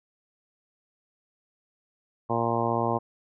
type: harmonic tone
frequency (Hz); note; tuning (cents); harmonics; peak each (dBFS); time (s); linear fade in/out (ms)
116.54; A#2; 0; 1 / 2 / 3 / 4 / 5 / 6 / 7 / 8 / 9; -32 / -32 / -32 / -32 / -32 / -32 / -32 / -32 / -32; 2.29-2.99; 20
effects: none